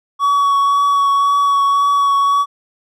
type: tone with vibrato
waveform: triangle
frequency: 1126 Hz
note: C#6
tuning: 27 cents sharp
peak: -9 dBFS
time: 0.19-2.46 s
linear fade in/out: 50 ms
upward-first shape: triangle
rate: 1.9 Hz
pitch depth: 16 cents each way
effects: none